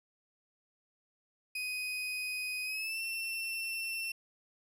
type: tone with pitch glide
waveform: 35% pulse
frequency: 2500 to 2695 Hz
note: D#7 to E7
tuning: +8 to +38 cents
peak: -33 dBFS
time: 1.55-4.12 s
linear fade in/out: 5 ms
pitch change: +130 cents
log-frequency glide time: 2.64-3.01 s
effects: none